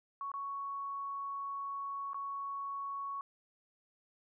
sine tone with dropouts, 1112 Hz, C#6, 5 cents sharp, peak -37 dBFS, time 0.21-3.21 s, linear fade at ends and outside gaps 1 ms, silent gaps 0.317-0.339 / 2.133-2.144 s, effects none

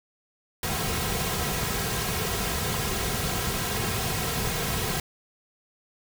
pink noise with comb filter, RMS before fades -28 dBFS, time 0.63-5 s, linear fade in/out 2 ms, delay 3.4 ms, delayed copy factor -0.6, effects none

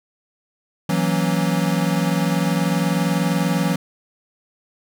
square chord, F# dominant seventh, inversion third, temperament equal, 164.81 / 185 / 233.1 / 277.2 Hz, E3 / F#3 / A#3 / C#4, 0 / 0 / 0 / 0 cents, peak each -22 / -22 / -28 / -27 dBFS, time 0.89-3.76 s, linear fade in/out 5 ms, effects none

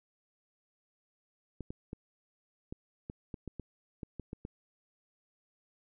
clicks, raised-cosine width 3 ms, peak -27 dBFS, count 12, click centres 1.607 / 1.705 / 1.931 / 2.725 / 3.099 / 3.342 / 3.477 / 3.597 / 4.032 / 4.197 / 4.331 / 4.451 s, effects none

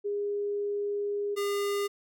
sine / square tone pair in turn, 408.5 / 404.5 Hz, G#4 / G#4, -29 / -46 cents, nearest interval unison, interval 17 cents, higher first, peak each -28 dBFS, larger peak neither, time 0.04-1.36 / 1.36-1.88 s, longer first, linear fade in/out 20 ms, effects none

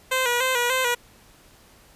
10% pulse tone with vibrato, 500 Hz, B4, 21 cents sharp, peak -12 dBFS, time 0.11-0.95 s, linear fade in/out 10 ms, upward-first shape square, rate 3.4 Hz, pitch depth 61 cents each way, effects pink hiss -53 dBFS RMS until 1.95 s + resampled to 32000 Hz

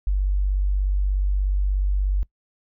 sine tone, 48.37 Hz, G1, 22 cents flat, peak -18 dBFS, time 0.07-2.23 s, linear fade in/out 0 ms, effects noise-tail reverb RT60 0.1 s tail -22 dB re dry

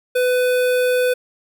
square tone with notch filter, 500 Hz, B4, 21 cents sharp, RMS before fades -17 dBFS, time 0.15-1.14 s, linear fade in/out 10 ms, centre 6100 Hz, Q 1.2, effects none

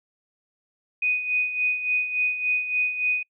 sine tone with tremolo, 2489 Hz, D#7, in tune, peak -19 dBFS, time 1.02-3.23 s, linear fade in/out 5 ms, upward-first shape sine, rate 3.5 Hz, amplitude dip 65%, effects noise-tail reverb RT60 0.1 s tail -26 dB re dry

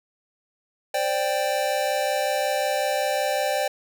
square chord, C suspended second, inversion none, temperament just, 523.3 / 588.7 / 784.9 Hz, C5 / D5 / G5, 0 / +4 / +2 cents, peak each -29 / -26 / -27 dBFS, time 0.94-3.68 s, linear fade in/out 5 ms, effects none

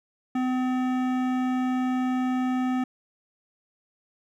sine tone with hard clipping, 254.8 Hz, C4, 46 cents flat, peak -25 dBFS, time 0.35-2.84 s, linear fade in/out 5 ms, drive 15 dB, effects none

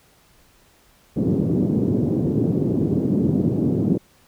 white band-pass noise, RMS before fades -20 dBFS, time 1.16-3.98 s, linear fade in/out 10 ms, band 110 to 330 Hz, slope 24 dB/octave, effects pink hiss -56 dBFS RMS until 4.27 s

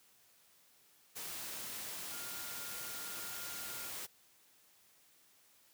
sine tone in noise, 1409 Hz, F6, 15 cents sharp, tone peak -52 dBFS, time 2.11-3.9 s, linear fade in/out 20 ms, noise white, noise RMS -44 dBFS, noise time 1.15-4.07 s, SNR -11 dB, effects white hiss -67 dBFS RMS until 5.73 s + high-pass 80 Hz 12 dB/octave

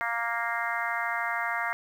harmonic tone, 233.1 Hz, A#3, in tune, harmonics 3 / 4 / 5 / 6 / 7 / 8 / 9, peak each -35 / -35 / -35 / -35 / -35 / -35 / -35 dBFS, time 0.01-1.73 s, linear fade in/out 0 ms, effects 9-bit

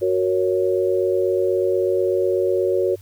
sine chord, F# major, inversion none, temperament equal, 370 / 466.2 / 554.4 Hz, F#4 / A#4 / C#5, 0 / 0 / 0 cents, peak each -19 / -23 / -22 dBFS, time 0.01-2.96 s, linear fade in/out 20 ms, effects added 97 Hz sine -41 dBFS peak until 3.01 s + white hiss -54 dBFS RMS until 3.01 s

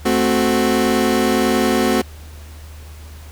30% pulse chord, F# diminished, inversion first, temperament equal, 220 / 261.6 / 370 Hz, A3 / C4 / F#4, 0 / 0 / 0 cents, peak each -16 dBFS, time 0.05-2.02 s, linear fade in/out 10 ms, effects added 76 Hz sine -34 dBFS peak until 3.31 s + pink hiss -44 dBFS RMS until 3.31 s

